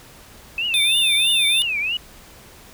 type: tone with vibrato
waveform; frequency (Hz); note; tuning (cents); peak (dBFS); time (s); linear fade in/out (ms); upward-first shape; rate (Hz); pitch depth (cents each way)
sine; 2575; E7; -41; -20; 0.58-1.97; 2; triangle; 3.1; 240
type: tone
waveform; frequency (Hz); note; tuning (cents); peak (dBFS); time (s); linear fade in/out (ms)
square; 3580; A7; +29; -17; 0.74-1.62; 0
effects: pink hiss -45 dBFS RMS until 2.73 s